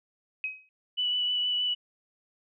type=tone with exponential decay; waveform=sine; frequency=2535 Hz; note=D#7; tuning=32 cents sharp; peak=-26 dBFS; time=0.44-0.69 s; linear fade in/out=1 ms; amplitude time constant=54 ms
type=tone with vibrato; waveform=sine; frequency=2964 Hz; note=F#7; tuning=2 cents sharp; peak=-25 dBFS; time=0.97-1.75 s; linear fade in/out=20 ms; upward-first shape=sine; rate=6.4 Hz; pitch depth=13 cents each way
effects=none